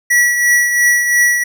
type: tone with tremolo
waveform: square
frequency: 1938 Hz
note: B6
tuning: 33 cents flat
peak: -8 dBFS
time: 0.1-1.44 s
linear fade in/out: 10 ms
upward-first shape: triangle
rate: 2.9 Hz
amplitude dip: 55%
effects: none